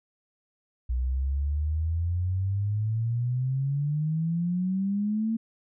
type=exponential sweep; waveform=sine; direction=up; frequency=60.6 to 227.7 Hz; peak=-24 dBFS; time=0.89-5.37 s; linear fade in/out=10 ms; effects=none